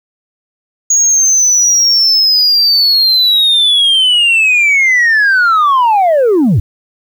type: linear sweep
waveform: sine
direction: down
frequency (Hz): 6690 to 80.4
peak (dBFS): -4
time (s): 0.9-6.6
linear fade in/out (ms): 5
effects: tanh soft clip ceiling -5 dBFS + 7-bit